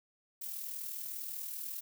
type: noise with amplitude modulation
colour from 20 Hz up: violet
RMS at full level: -39 dBFS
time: 0.41-1.81 s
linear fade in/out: 10 ms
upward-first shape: sine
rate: 40.1 Hz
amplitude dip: 50%
effects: none